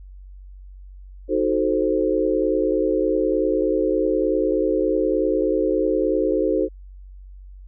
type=chord; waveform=sine; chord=D# diminished seventh; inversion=none; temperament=equal; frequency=311.1 / 370 / 440 / 523.3 Hz; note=D#4 / F#4 / A4 / C5; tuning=0 / 0 / 0 / 0 cents; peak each=-23 dBFS; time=1.28-6.69 s; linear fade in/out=50 ms; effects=added 47 Hz sine -38 dBFS peak until 7.67 s